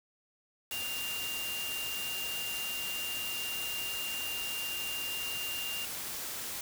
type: tone in noise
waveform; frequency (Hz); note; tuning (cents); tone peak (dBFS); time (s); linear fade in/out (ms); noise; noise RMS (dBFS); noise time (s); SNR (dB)
sine; 2794; F7; 0; -36; 0.72-5.85; 2; white; -39; 0.71-6.61; 0
effects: none